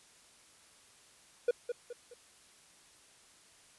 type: tone with echo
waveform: triangle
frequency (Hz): 483.6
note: B4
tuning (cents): -36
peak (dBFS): -22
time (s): 1.48-1.51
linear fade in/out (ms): 5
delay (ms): 210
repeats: 3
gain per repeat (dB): -8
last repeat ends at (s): 2.14
effects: white hiss -61 dBFS RMS until 3.78 s + resampled to 24000 Hz